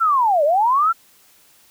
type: linear two-way sweep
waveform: sine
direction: down then up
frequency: 1383 to 560 to 1383 Hz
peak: -13 dBFS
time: 0-0.93 s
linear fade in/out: 20 ms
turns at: 0.44 s
effects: white hiss -53 dBFS RMS until 1.7 s